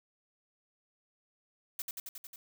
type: noise with echo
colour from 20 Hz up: blue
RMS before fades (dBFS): -37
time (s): 1.79-1.82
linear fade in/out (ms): 2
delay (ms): 90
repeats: 6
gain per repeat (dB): -2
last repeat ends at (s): 2.36
effects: none